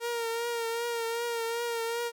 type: tone with vibrato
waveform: sawtooth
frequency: 465.6 Hz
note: A#4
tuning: 2 cents flat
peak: -26 dBFS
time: 0-2.12 s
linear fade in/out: 50 ms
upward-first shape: triangle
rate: 2.6 Hz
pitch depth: 42 cents each way
effects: none